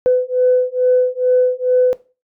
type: beating tone pair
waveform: sine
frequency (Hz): 502 / 504.3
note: B4 / B4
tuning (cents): +28 / +36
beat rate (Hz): 2.3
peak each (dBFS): -14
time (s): 0.06-1.93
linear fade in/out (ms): 0
effects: noise-tail reverb RT60 0.3 s tail -17 dB re dry + tanh soft clip ceiling -4 dBFS